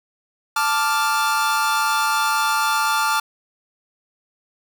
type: chord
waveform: 45% pulse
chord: D minor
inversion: second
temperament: equal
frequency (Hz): 880 / 1174.7 / 1396.9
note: A5 / D6 / F6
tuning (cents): 0 / 0 / 0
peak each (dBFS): -22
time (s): 0.56-3.2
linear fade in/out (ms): 5
effects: none